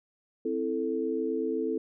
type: chord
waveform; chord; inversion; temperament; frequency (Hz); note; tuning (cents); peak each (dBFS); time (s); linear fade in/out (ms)
sine; A minor; first; equal; 261.6 / 329.6 / 440; C4 / E4 / A4; 0 / 0 / 0; -33 / -32 / -30; 0.45-1.78; 5
effects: none